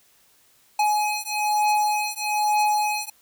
square beating tone pair, 841 / 842.1 Hz, G#5 / G#5, +22 / +24 cents, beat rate 1.1 Hz, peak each -24 dBFS, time 0.79-3.1 s, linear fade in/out 5 ms, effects white hiss -59 dBFS RMS until 3.21 s

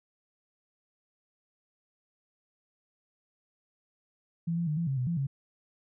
sine tone with pitch steps, 167.6 / 170.6 / 151.4 / 168.7 / 135.4 / 125.8 / 170 / 137.3 Hz, E3 / F3 / D#3 / E3 / C#3 / B2 / F3 / C#3, +29 / -40 / -47 / +40 / -40 / +32 / -46 / -16 cents, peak -27 dBFS, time 4.47-5.27 s, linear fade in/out 10 ms, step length 100 ms, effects none

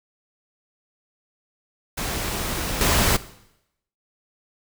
pink noise with level steps, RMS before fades -27 / -19 dBFS, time 1.97-3.17 s, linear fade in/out 10 ms, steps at 2.81 s, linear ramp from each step 2 ms, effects noise-tail reverb RT60 0.8 s tail -17 dB re dry

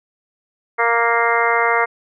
harmonic tone, 233.1 Hz, A#3, in tune, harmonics 2 / 3 / 4 / 5 / 6 / 7 / 8 / 9, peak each -21 / -22 / -21 / -21 / -22 / -27 / -24 / -21 dBFS, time 0.78-1.86 s, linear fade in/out 20 ms, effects none

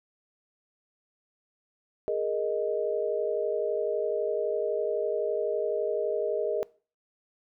sine chord, Ab suspended second, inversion none, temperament just, 415.3 / 467.2 / 623 Hz, Ab4 / Bb4 / Eb5, 0 / +4 / +2 cents, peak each -30 dBFS, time 2.08-6.63 s, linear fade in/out 0 ms, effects noise-tail reverb RT60 0.4 s tail -23 dB re dry

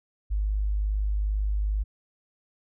sine tone, 51.2 Hz, G#1, 24 cents flat, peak -23 dBFS, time 0.3-1.84 s, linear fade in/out 20 ms, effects none

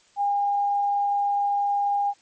sine tone, 810 Hz, G#5, 43 cents flat, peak -20 dBFS, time 0.16-2.14 s, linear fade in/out 50 ms, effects white hiss -59 dBFS RMS until 2.21 s + MP3 32 kbps

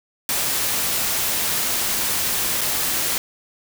white noise with dropouts, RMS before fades -22 dBFS, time 0.29-3.18 s, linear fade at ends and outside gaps 1 ms, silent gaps 2.61-2.614 s, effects none

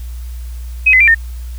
sine tone with pitch steps, 2534 / 2033 / 2364 / 1825 Hz, D#7 / B6 / D7 / A#6, +31 / +50 / +11 / -37 cents, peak -5 dBFS, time 0.86-1.148 s, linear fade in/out 10 ms, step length 72 ms, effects added 60 Hz sine -23 dBFS peak until 1.58 s + white hiss -44 dBFS RMS until 1.58 s

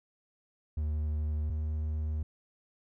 triangle tone pair in turn, 76 / 77.06 Hz, D#2 / D#2, -40 / -16 cents, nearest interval unison, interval 24 cents, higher second, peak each -27 / -28 dBFS, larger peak first, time 0.77-1.5 / 1.5-2.23 s, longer neither, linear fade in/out 5 ms, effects none

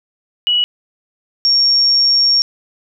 sine tone pair in turn, 2930 / 5531 Hz, F#7 / F8, -18 / -18 cents, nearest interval major seventh, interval 1100 cents, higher second, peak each -11 / -9 dBFS, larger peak second, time 0.47-0.64 / 1.45-2.42 s, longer second, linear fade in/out 0 ms, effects none

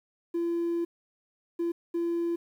triangle tone bursts at uneven times, 340 Hz, F4, 46 cents flat, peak -23 dBFS, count 3, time 0.34-0.85 / 1.59-1.72 / 1.94-2.36 s, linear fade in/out 10 ms, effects tanh soft clip ceiling -22 dBFS + 10-bit

